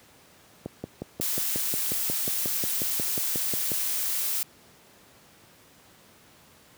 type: click train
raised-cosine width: 2 ms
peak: -18 dBFS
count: 18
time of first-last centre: 0.66-3.718 s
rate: 5.56 Hz
type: noise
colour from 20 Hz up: blue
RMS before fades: -28 dBFS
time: 1.21-4.43 s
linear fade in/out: 0 ms
effects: pink hiss -55 dBFS RMS until 6.77 s + high-pass 100 Hz 12 dB/octave